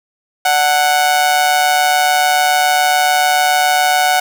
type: tone with amplitude modulation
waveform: sawtooth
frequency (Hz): 740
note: F#5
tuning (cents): 0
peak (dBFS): -4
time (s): 0.45-4.2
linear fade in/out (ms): 5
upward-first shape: sine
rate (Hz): 147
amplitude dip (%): 60
effects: none